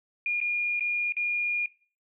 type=tone with dropouts; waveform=sine; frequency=2425 Hz; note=D#7; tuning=45 cents flat; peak=-25 dBFS; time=0.26-1.66 s; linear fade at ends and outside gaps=2 ms; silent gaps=0.403-0.413 / 0.796-0.807 / 1.123-1.167 s; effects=noise-tail reverb RT60 0.4 s tail -19 dB re dry